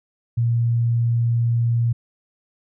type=tone; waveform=sine; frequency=117.5 Hz; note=A#2; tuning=14 cents sharp; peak=-16 dBFS; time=0.37-1.93 s; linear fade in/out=10 ms; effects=none